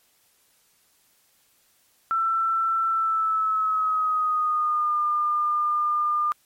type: tone with pitch glide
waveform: sine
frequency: 1337 to 1205 Hz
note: E6 to D6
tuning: +24 to +44 cents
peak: -20 dBFS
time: 2.11-6.32 s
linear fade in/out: 0 ms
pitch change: -180 cents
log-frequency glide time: 2.89-4.99 s
effects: white hiss -63 dBFS RMS until 6.45 s + MP3 64 kbps